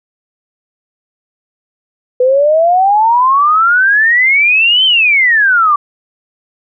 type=exponential two-way sweep; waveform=sine; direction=up then down; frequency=493.9 to 3136 to 1144 Hz; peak=-6 dBFS; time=2.2-5.76 s; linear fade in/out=5 ms; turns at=4.85 s; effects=none